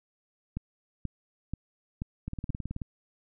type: two click trains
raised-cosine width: 5 ms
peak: -22 / -20 dBFS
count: 11 / 5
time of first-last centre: 2.28-2.818 / 0.57-2.502 s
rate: 18.6 / 2.07 Hz
effects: none